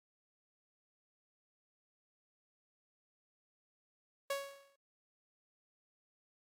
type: tone with exponential decay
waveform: sawtooth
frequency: 556 Hz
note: C#5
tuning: 5 cents sharp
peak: -29 dBFS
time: 4.3-4.76 s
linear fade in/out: 5 ms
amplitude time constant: 99 ms
effects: AAC 64 kbps